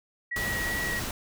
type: tone with vibrato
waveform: sine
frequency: 1919 Hz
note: A#6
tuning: 50 cents sharp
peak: -29 dBFS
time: 0.31-1 s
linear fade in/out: 10 ms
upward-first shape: sine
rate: 2.7 Hz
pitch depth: 10 cents each way
type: noise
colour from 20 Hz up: pink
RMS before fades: -33 dBFS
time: 0.36-1.11 s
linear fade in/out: 2 ms
effects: none